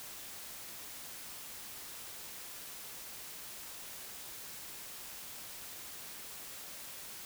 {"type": "silence", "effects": ["white hiss -47 dBFS RMS until 7.25 s"]}